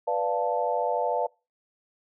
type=chord; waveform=sine; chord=B half-diminished seventh; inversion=none; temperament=equal; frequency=493.9 / 587.3 / 698.5 / 880 Hz; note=B4 / D5 / F5 / A5; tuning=0 / 0 / 0 / 0 cents; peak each=-29 dBFS; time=0.07-1.27 s; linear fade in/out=10 ms; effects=noise-tail reverb RT60 0.3 s tail -26 dB re dry